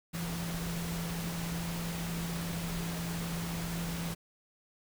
sine tone in noise, 168.9 Hz, E3, 42 cents sharp, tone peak -35 dBFS, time 0.13-4.15 s, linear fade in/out 20 ms, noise pink, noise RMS -40 dBFS, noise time 0.13-4.15 s, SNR +2 dB, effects none

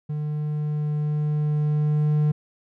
triangle tone with level ramp, 150.1 Hz, D3, 38 cents sharp, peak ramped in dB -23 to -15 dBFS, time 0.09-2.32 s, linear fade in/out 10 ms, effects none

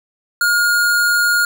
square tone, 1426 Hz, F6, 36 cents sharp, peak -13 dBFS, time 0.41-1.45 s, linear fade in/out 2 ms, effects none

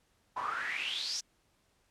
pink noise with band-pass filter sweep, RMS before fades -36 dBFS, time 0.36-1.21 s, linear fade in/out 10 ms, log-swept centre 930 to 6000 Hz, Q 8.1, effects pink hiss -72 dBFS RMS until 1.9 s + low-pass 11000 Hz 12 dB/octave

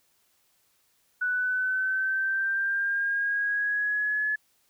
sine linear sweep, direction up, 1480 to 1713 Hz, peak -24 dBFS, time 1.21-4.36 s, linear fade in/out 10 ms, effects white hiss -68 dBFS RMS until 4.69 s

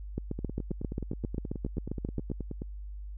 two click trains, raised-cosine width 3 ms, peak -19 / -23 dBFS, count 17 / 22, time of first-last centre 0.18-2.316 / 0.39-2.619 s, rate 7.49 / 9.42 Hz, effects added 50 Hz sine -38 dBFS peak until 3.17 s

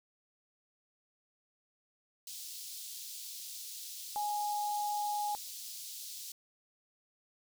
pink high-pass noise, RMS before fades -45 dBFS, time 2.27-6.32 s, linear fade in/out 2 ms, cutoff 3900 Hz, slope 24 dB/octave
sine tone, 830.6 Hz, G#5, in tune, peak -32 dBFS, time 4.16-5.35 s, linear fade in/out 0 ms
effects none

